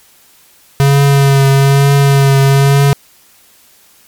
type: tone with vibrato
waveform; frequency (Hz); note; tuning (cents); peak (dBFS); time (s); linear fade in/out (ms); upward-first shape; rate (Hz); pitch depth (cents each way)
square; 138.59; C#3; 0; -6; 0.8-2.93; 0; triangle; 1.1; 26
effects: white hiss -46 dBFS RMS until 4.07 s + MP3 96 kbps

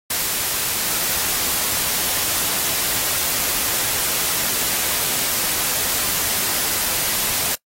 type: noise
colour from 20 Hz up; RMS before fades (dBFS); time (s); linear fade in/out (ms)
white; -21; 0.1-7.55; 5
effects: noise-tail reverb RT60 0.1 s tail -23 dB re dry + AAC 48 kbps

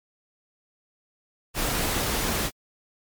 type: noise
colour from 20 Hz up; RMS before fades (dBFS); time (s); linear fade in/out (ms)
pink; -26; 1.54-2.51; 50
effects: MP3 96 kbps

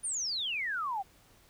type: exponential sweep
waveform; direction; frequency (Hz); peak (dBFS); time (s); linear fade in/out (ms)
sine; down; 9700 to 740; -31; 0.03-1.03; 20
effects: pink hiss -62 dBFS RMS until 1.49 s

